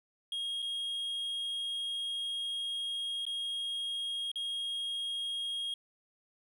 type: tone with dropouts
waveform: triangle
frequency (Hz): 3263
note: G#7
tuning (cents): -31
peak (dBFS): -32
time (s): 0.32-5.74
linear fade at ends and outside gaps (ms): 2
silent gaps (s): 0.621-0.625 / 3.253-3.265 / 4.316-4.357
effects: none